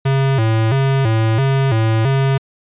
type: tone with vibrato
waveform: square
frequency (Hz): 122.9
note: B2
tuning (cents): -8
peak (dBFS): -13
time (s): 0.05-2.38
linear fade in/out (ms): 10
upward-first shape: square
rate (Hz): 1.5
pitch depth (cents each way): 170
effects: resampled to 8000 Hz

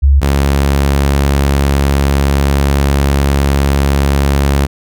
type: tone pair in turn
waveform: sine / sawtooth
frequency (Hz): 69.3 / 69.7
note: C#2 / C#2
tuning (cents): 0 / +10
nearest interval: unison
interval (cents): 10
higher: second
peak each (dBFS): -4 / -5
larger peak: first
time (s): 0.02-0.21 / 0.21-4.67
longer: second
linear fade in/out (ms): 20
effects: none

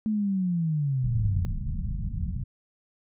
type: linear sweep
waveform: sine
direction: down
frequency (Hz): 220 to 85.3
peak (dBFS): -23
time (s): 0.06-1.45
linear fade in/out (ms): 0
type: low-pass noise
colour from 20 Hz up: pink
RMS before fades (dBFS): -30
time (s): 1.03-2.44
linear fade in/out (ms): 10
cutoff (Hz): 200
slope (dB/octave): 48
effects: none

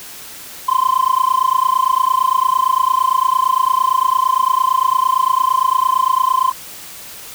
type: tone with amplitude modulation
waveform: sine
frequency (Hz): 1037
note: C6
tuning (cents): -16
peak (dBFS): -6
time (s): 0.68-6.52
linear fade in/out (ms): 10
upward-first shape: sine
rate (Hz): 28.8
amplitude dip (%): 100
effects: tanh soft clip ceiling -7 dBFS + white hiss -34 dBFS RMS until 7.34 s

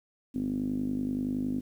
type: tone with low-pass filter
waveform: 5% pulse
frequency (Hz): 50.7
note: G#1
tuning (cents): -41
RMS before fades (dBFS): -31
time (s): 0.34-1.61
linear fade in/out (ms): 20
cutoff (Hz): 260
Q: 8.1
effects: 10-bit

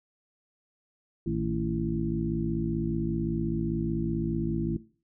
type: harmonic tone with a mistuned harmonic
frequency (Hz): 55.7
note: A1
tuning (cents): +22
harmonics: 1 / 2 / 3 / 4 / 5 / 6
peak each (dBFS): -36 / -37 / -31 / -33 / -39 / -31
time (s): 1.26-4.77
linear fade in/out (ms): 5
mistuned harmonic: 3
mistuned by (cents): -100
effects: noise-tail reverb RT60 0.4 s tail -18 dB re dry

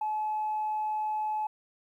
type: tone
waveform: sine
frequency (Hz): 857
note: A5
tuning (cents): -46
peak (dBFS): -27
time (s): 0.01-1.47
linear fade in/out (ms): 5
effects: tanh soft clip ceiling -24 dBFS + 11-bit

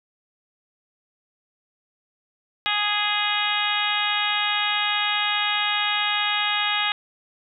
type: harmonic tone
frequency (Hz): 415.2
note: G#4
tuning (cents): 0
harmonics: 2 / 3 / 4 / 5 / 6 / 7 / 8 / 9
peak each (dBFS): -29 / -29 / -29 / -29 / -29 / -29 / -29 / -29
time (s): 2.66-6.92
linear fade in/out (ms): 0
effects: none

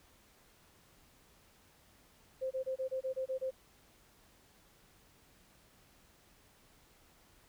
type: tone bursts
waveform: sine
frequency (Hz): 523.3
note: C5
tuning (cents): 0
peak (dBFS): -33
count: 9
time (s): 2.41-3.51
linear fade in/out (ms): 20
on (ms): 100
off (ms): 25
effects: pink hiss -65 dBFS RMS until 7.48 s

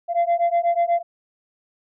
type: beating tone pair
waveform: sine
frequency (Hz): 683 / 691.2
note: F5 / F5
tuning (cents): -39 / -18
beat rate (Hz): 8.2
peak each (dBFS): -18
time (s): 0.08-1.03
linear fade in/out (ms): 50
effects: tanh soft clip ceiling -14 dBFS

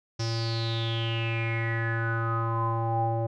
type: tone with low-pass filter sweep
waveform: square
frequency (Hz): 114.3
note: A#2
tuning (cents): -34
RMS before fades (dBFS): -28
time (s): 0.19-3.27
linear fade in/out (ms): 10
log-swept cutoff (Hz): 5500 to 670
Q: 9.4
effects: none

